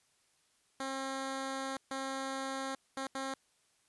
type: tone bursts at uneven times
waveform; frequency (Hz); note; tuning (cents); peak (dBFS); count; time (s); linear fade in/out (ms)
10% pulse; 268.1; C4; +42; -28; 4; 0.8-1.77 / 1.91-2.75 / 2.97-3.07 / 3.15-3.34; 2
effects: white hiss -72 dBFS RMS until 3.88 s + resampled to 24000 Hz